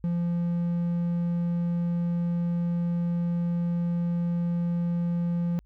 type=tone; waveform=triangle; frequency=172.2 Hz; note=F3; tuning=24 cents flat; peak=-22 dBFS; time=0.04-5.59 s; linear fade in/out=0 ms; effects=added 51 Hz sine -55 dBFS peak until 5.65 s